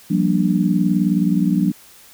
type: chord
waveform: sine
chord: G minor seventh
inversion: third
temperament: just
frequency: 176.4 / 196 / 235.2 / 294 Hz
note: F3 / G3 / Bb3 / D4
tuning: +18 / 0 / +16 / +2 cents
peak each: -18 / -19 / -22 / -21 dBFS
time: 0.1-1.72 s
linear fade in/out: 10 ms
effects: white hiss -46 dBFS RMS until 2.13 s